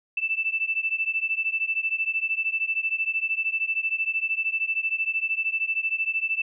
sine beating tone pair, 2644 / 2657 Hz, E7 / E7, +5 / +13 cents, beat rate 13 Hz, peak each -26 / -27 dBFS, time 0.17-6.42 s, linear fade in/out 5 ms, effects none

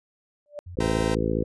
sine tone with exponential growth, 587.3 Hz, D5, in tune, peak -28 dBFS, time 0.46-0.59 s, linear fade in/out 0 ms, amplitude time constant 27 ms
sine tone bursts, 88.5 Hz, F2, 23 cents sharp, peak -36 dBFS, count 3, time 0.66-1.047 s, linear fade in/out 10 ms, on 97 ms, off 48 ms
harmonic tone, 55 Hz, A1, in tune, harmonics 1 / 2 / 3 / 4 / 5 / 6 / 7 / 8 / 9, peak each -31 / -31 / -31 / -31 / -31 / -31 / -31 / -31 / -31 dBFS, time 0.77-1.44 s, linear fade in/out 5 ms
sawtooth chord, C dominant seventh, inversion none, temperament equal with one note detuned, 513.1 / 659.3 / 784 / 932.3 Hz, C5 / E5 / G5 / Bb5, -34 / 0 / 0 / 0 cents, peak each -28 / -33 / -33 / -31 dBFS, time 0.8-1.15 s, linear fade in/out 5 ms
effects resampled to 24000 Hz

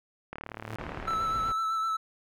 click train, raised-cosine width 0.5 ms, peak -22 dBFS, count 31, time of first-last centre 0.33-1.134 s, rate 37.3 Hz
sawtooth tone with exponential growth, 110 Hz, A2, in tune, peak -30 dBFS, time 0.44-0.76 s, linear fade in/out 5 ms, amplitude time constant 68 ms
pink low-pass noise, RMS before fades -40 dBFS, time 0.79-1.52 s, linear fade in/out 2 ms, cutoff 1900 Hz, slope 12 dB/octave
triangle tone with vibrato, 1318.5 Hz, E6, in tune, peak -25 dBFS, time 1.07-1.97 s, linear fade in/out 10 ms, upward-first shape sine, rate 7.9 Hz, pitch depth 22 cents each way
effects none

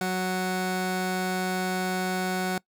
25% pulse tone pair together, 184.78 / 740 Hz, F#3 / F#5, -2 / 0 cents, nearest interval 2 octaves, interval 2402 cents, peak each -24 / -26 dBFS, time 0.01-2.58 s, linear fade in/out 2 ms, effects noise-tail reverb RT60 0.1 s tail -23 dB re dry

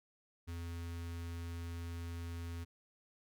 square tone with notch filter, 84.8 Hz, E2, 50 cents sharp, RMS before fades -43 dBFS, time 0.47-2.65 s, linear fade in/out 20 ms, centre 650 Hz, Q 1.2, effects none

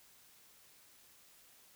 silence, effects white hiss -63 dBFS RMS until 1.75 s

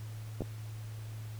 clicks, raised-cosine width 2 ms, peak -22 / -22 dBFS, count 2, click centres 0.407 / 0.42 s, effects added 109 Hz sine -40 dBFS peak until 1.39 s + pink hiss -55 dBFS RMS until 1.39 s

